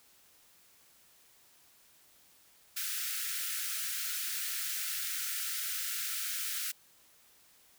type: high-pass noise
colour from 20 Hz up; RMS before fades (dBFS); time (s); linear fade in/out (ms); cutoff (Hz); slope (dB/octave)
white; -36; 2.76-6.72; 10; 1300; 96
effects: white hiss -63 dBFS RMS until 7.78 s